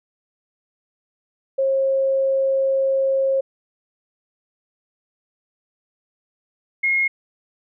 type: tone pair in turn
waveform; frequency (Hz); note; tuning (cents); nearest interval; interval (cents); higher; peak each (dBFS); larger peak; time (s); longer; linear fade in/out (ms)
sine; 538 / 2152; C5 / C7; +48 / +48; 2 octaves; 2400; second; -16; neither; 1.58-3.41 / 6.83-7.08; first; 10
effects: none